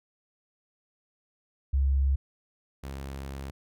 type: tone pair in turn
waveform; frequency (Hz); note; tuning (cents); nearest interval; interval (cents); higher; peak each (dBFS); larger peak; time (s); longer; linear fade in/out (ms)
sine / sawtooth; 68.1 / 68.1; C#2 / C#2; -30 / -30; unison; 0; neither; -21 / -32; first; 1.73-2.16 / 2.83-3.51; second; 10
effects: none